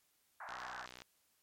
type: band-pass noise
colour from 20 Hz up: white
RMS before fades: -47 dBFS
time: 0.4-0.86 s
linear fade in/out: 5 ms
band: 680 to 1700 Hz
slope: 48 dB/octave
type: click train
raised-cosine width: 0.2 ms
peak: -32 dBFS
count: 34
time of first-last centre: 0.49-1.02 s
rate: 62.3 Hz
effects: white hiss -75 dBFS RMS until 1.42 s + MP3 64 kbps